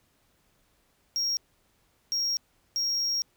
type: tone bursts at uneven times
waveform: triangle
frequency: 5588 Hz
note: F8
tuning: in tune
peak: -24 dBFS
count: 3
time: 1.16-1.37 / 2.12-2.37 / 2.76-3.22 s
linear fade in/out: 0 ms
effects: pink hiss -68 dBFS RMS until 3.36 s